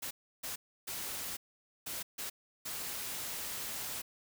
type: noise bursts at uneven times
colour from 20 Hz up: white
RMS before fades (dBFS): -40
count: 6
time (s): 0.02-0.11 / 0.43-0.56 / 0.87-1.37 / 1.86-2.03 / 2.18-2.3 / 2.65-4.02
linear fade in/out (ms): 10
effects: none